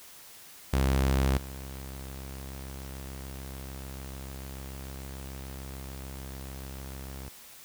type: tone with level steps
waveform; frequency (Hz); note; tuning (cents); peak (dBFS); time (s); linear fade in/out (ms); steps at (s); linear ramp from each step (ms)
sawtooth; 66.8; C2; +36; -19 / -35; 0.73-7.29; 5; 1.37; 10
effects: white hiss -50 dBFS RMS until 7.64 s